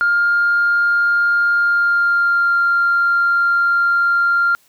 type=tone with pitch glide; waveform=sine; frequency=1406 to 1391.5 Hz; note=F6 to F6; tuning=+11 to -7 cents; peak=-11 dBFS; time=0.01-4.55 s; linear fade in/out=0 ms; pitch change=-18 cents; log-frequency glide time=1.54-2.58 s; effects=tanh soft clip ceiling -8 dBFS + white hiss -55 dBFS RMS until 4.68 s